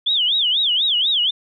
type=tone with vibrato; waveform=sine; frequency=3322 Hz; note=G#7; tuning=in tune; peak=-15 dBFS; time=0.06-1.31 s; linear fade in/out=10 ms; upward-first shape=sine; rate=4.1 Hz; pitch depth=250 cents each way; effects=none